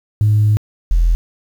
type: tone pair in turn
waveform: sine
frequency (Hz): 105.9 / 42.03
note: G#2 / E1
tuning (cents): +34 / +34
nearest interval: octave + major third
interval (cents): 1600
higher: first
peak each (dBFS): -8 / -8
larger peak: neither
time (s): 0.21-0.57 / 0.91-1.15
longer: first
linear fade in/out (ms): 0
effects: tanh soft clip ceiling -6 dBFS + 7-bit